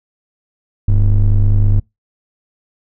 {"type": "ring-modulated tone", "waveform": "triangle", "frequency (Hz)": 62, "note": "B1", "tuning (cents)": 7, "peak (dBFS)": -3, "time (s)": [0.88, 1.8], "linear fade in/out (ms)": 5, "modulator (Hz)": 37.1, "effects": ["noise-tail reverb RT60 0.2 s tail -26 dB re dry"]}